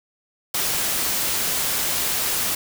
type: noise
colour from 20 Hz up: white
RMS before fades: -23 dBFS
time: 0.54-2.55 s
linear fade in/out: 5 ms
effects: none